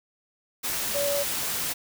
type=tone in noise; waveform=sine; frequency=570 Hz; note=C#5; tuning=48 cents sharp; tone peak=-25 dBFS; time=0.94-1.24 s; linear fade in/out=20 ms; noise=white; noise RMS=-29 dBFS; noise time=0.63-1.74 s; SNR=+1 dB; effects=none